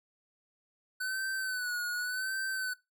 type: tone with vibrato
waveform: square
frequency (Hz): 1500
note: F#6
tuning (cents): +23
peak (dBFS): -33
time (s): 1-2.74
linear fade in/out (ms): 10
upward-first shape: sine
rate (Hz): 0.88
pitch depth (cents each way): 62
effects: noise-tail reverb RT60 0.2 s tail -20 dB re dry